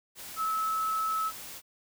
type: tone in noise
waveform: sine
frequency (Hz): 1300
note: E6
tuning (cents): -24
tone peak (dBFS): -27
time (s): 0.36-1.32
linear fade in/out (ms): 50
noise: white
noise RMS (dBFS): -43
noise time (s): 0.15-1.62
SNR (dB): +13
effects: none